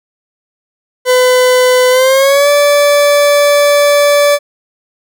40% pulse tone with pitch glide, 504 to 578.9 Hz, B4 to D5, +35 to -25 cents, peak -5 dBFS, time 1.05-4.39 s, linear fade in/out 50 ms, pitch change +240 cents, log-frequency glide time 1.9-2.49 s, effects none

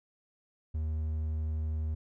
triangle tone, 78 Hz, D#2, 5 cents sharp, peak -28 dBFS, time 0.74-1.95 s, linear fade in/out 10 ms, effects none

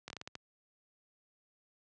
slowing click train, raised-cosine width 0.2 ms, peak -25 dBFS, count 7, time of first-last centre 0.08-0.354 s, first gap 22 ms, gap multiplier 1.29, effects high-pass 80 Hz 12 dB/octave + resampled to 22050 Hz

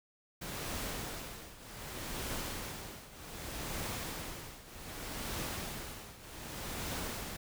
pink noise with tremolo, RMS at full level -38 dBFS, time 0.41-7.37 s, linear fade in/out 10 ms, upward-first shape triangle, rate 0.65 Hz, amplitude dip 85%, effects none

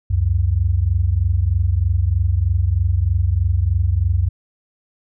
sine tone pair together, 69.3 / 92.5 Hz, C#2 / F#2, 0 / 0 cents, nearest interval perfect fourth, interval 500 cents, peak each -18 / -16 dBFS, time 0.1-4.29 s, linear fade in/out 10 ms, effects none

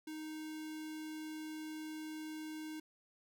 square tone with notch filter, 311.1 Hz, D#4, in tune, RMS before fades -45 dBFS, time 0.07-2.8 s, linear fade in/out 5 ms, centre 770 Hz, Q 1.4, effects none

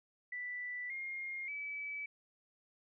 sine tone with pitch steps, 1975.5 / 2130 / 2296 Hz, B6 / C7 / D7, 0 / +30 / -40 cents, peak -39 dBFS, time 0.32-2.06 s, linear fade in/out 5 ms, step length 580 ms, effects none

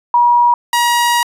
sine / sawtooth tone pair in turn, 960 / 954.5 Hz, B5 / A#5, -49 / +41 cents, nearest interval unison, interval 10 cents, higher first, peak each -7 dBFS, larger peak neither, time 0.14-0.54 / 0.73-1.23 s, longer second, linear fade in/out 2 ms, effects resampled to 32000 Hz

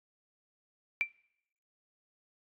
sine tone with exponential decay, 2349 Hz, D7, in tune, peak -22 dBFS, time 1.01-1.09 s, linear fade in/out 0 ms, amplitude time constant 17 ms, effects noise-tail reverb RT60 0.8 s tail -24 dB re dry + AAC 64 kbps

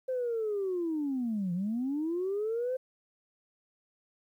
sine linear two-way sweep, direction down then up, 523.3 to 170 to 523.3 Hz, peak -28 dBFS, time 0.08-2.77 s, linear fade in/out 10 ms, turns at 1.53 s, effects tanh soft clip ceiling -25 dBFS + 11-bit

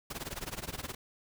pink noise with tremolo, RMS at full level -37 dBFS, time 0.1-0.95 s, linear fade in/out 5 ms, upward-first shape sine, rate 19 Hz, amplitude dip 90%, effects none

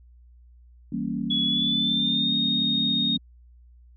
sine chord, E diminished seventh, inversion none, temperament equal, 164.81 / 196 / 233.1 / 277.2 Hz, E3 / G3 / Bb3 / Db4, 0 / 0 / 0 / 0 cents, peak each -34 / -31 / -29 / -32 dBFS, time 0.92-3.18 s, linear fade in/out 5 ms
sine tone with pitch glide, 3385 to 3713 Hz, G#7 to A#7, +32 to -8 cents, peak -22 dBFS, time 1.3-3.17 s, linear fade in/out 10 ms, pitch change +160 cents, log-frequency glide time 1.45-2.34 s
effects added 60 Hz sine -49 dBFS peak until 3.96 s

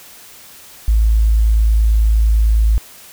sine tone, 54.5 Hz, A1, 16 cents flat, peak -9 dBFS, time 0.88-2.78 s, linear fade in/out 0 ms, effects white hiss -40 dBFS RMS until 3.12 s

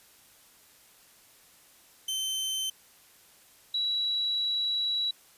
sawtooth / sine tone pair in turn, 3087 / 3910 Hz, G7 / B7, -27 / -18 cents, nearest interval major third, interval 409 cents, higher second, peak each -26 dBFS, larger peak neither, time 2.08-2.7 / 3.74-5.11 s, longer second, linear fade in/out 5 ms, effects white hiss -58 dBFS RMS until 5.37 s + resampled to 32000 Hz

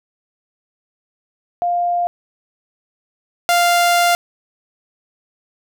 sine / sawtooth tone pair in turn, 701 / 697 Hz, F5 / F5, +6 / -4 cents, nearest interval unison, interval 10 cents, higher first, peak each -15 / -8 dBFS, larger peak second, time 1.62-2.07 / 3.49-4.15 s, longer second, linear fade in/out 0 ms, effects none

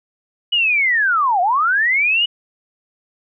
sine linear two-way sweep, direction down then up, 2960 to 685 to 2960 Hz, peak -13 dBFS, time 0.52-2.26 s, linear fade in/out 10 ms, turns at 1.41 s, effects none

